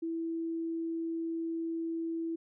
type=tone; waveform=sine; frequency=329.6 Hz; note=E4; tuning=in tune; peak=-32 dBFS; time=0.02-2.36 s; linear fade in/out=10 ms; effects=none